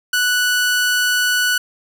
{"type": "tone", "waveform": "sawtooth", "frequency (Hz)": 1480, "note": "F#6", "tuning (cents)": 0, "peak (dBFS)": -11, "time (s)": [0.13, 1.58], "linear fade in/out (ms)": 5, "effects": []}